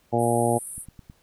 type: harmonic tone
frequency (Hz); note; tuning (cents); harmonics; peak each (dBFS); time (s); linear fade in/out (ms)
117.9; A#2; +20; 1 / 2 / 3 / 4 / 5 / 6 / 7; -27 / -27 / -27 / -27 / -27 / -27 / -27; 0.12-0.59; 20
type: band-pass noise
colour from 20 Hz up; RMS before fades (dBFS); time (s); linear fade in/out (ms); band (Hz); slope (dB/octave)
pink; -37; 0.18-0.86; 50; 8900 to 11000; 96
type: click train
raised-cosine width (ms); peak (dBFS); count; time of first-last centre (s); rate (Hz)
5; -30; 4; 0.78-1.099; 9.41
effects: pink hiss -63 dBFS RMS until 1.22 s